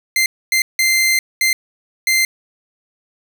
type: tone bursts at uneven times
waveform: sawtooth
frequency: 2083 Hz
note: C7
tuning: 8 cents flat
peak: -9 dBFS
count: 5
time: 0.16-0.26 / 0.52-0.62 / 0.79-1.19 / 1.41-1.53 / 2.07-2.25 s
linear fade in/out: 2 ms
effects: 7-bit